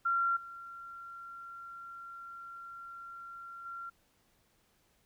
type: tone with level steps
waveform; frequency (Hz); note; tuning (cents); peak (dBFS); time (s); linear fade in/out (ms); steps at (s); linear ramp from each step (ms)
sine; 1374; F6; -29; -27 / -44 / -40; 0.05-3.9; 10; 0.36 / 3.65; 10
effects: pink hiss -71 dBFS RMS until 5.05 s